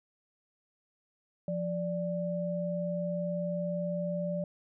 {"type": "tone pair together", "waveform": "sine", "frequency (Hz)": [174.61, 587.3], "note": ["F3", "D5"], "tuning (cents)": [0, 0], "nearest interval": "octave + major sixth", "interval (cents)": 2100, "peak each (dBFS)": [-33, -33], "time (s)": [1.48, 4.44], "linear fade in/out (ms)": 2, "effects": []}